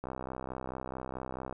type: click train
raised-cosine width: 1 ms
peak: -24 dBFS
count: 97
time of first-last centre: 0.04-1.526 s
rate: 64.6 Hz
effects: none